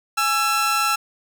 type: tone pair together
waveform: sawtooth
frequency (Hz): 834 / 1338.9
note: G#5 / E6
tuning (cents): +7 / +27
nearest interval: minor sixth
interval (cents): 820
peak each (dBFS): -22 / -15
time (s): 0.17-0.96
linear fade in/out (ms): 10
effects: none